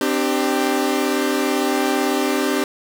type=chord; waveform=sawtooth; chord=C suspended second; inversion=none; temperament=equal with one note detuned; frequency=261.6 / 299.5 / 392 Hz; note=C4 / D4 / G4; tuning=0 / +34 / 0 cents; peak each=-18 dBFS; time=0.01-2.64 s; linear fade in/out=2 ms; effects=none